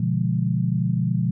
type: chord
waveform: sine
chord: B diminished seventh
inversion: none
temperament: equal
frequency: 123.47 / 146.83 / 174.61 / 207.7 Hz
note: B2 / D3 / F3 / Ab3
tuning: 0 / 0 / 0 / 0 cents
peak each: -23 / -27 / -23 / -29 dBFS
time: 0-1.31 s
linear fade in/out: 5 ms
effects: none